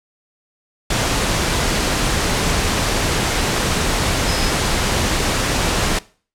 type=tone in noise; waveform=sine; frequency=5100 Hz; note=D#8; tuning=42 cents sharp; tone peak=-26 dBFS; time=4.28-4.5 s; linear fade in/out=5 ms; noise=pink; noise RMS=-18 dBFS; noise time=0.9-5.99 s; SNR=-11 dB; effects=noise-tail reverb RT60 0.4 s tail -20 dB re dry + low-pass 9000 Hz 12 dB/octave